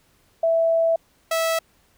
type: tone pair in turn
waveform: sine / sawtooth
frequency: 659.3 / 653.6 Hz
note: E5 / E5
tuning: 0 / -15 cents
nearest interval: unison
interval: 15 cents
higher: first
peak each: -16 dBFS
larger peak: neither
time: 0.43-0.96 / 1.31-1.59 s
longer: first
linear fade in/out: 5 ms
effects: pink hiss -61 dBFS RMS until 1.97 s